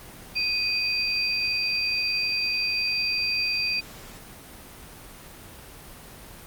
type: tone pair together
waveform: sine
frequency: 2489 / 4702 Hz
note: D#7 / D8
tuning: 0 / +1 cents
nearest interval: major seventh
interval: 1101 cents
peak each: -25 / -25 dBFS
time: 0.35-3.81 s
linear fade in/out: 20 ms
effects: pink hiss -44 dBFS RMS until 6.46 s + Opus 32 kbps